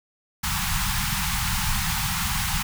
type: band-stop noise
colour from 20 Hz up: pink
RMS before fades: -25 dBFS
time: 0.43-2.63 s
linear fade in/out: 10 ms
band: 210 to 780 Hz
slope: 96 dB/octave
effects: none

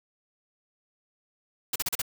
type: noise bursts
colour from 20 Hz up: white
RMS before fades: -28 dBFS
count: 5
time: 1.73-2.018 s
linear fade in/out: 5 ms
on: 28 ms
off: 37 ms
effects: none

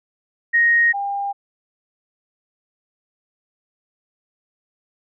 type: tone pair in turn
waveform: sine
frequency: 1870 / 800.9 Hz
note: A#6 / G5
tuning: +5 / +37 cents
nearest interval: octave + minor third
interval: 1468 cents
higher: first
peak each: -12 / -21 dBFS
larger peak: first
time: 0.53-0.93 / 0.93-1.33 s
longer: neither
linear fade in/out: 20 ms
effects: none

